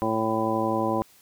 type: harmonic tone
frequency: 111 Hz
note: A2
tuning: 16 cents sharp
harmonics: 1 / 2 / 3 / 4 / 5 / 6 / 7 / 9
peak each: -35 / -30 / -28 / -34 / -29 / -39 / -30 / -29 dBFS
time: 0.02-1.02 s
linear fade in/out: 0 ms
effects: white hiss -56 dBFS RMS until 1.21 s